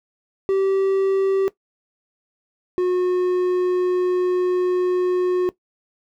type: tone pair in turn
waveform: triangle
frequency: 387.2 / 362.7 Hz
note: G4 / F#4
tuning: -21 / -34 cents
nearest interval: minor second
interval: 113 cents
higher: first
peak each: -14 dBFS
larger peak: neither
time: 0.49-1.48 / 2.78-5.49 s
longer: second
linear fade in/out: 0 ms
effects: noise-tail reverb RT60 0.1 s tail -17 dB re dry